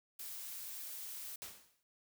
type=noise; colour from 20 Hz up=blue; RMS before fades=-46 dBFS; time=0.19-1.36 s; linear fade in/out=5 ms
type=noise with exponential decay; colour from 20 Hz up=white; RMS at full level=-44 dBFS; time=1.42-1.83 s; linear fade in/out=0 ms; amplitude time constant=88 ms
effects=none